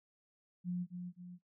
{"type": "tone with echo", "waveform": "sine", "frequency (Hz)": 178.1, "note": "F3", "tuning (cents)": 34, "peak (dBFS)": -34, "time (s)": [0.64, 0.87], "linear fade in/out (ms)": 50, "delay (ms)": 260, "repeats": 2, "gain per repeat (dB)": -6, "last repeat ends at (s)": 1.39, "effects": ["noise-tail reverb RT60 0.1 s tail -20 dB re dry"]}